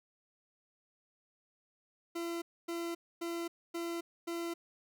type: tone bursts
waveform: 40% pulse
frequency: 338.9 Hz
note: E4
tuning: 48 cents sharp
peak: -35 dBFS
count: 5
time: 2.15-4.54 s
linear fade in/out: 10 ms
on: 270 ms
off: 260 ms
effects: none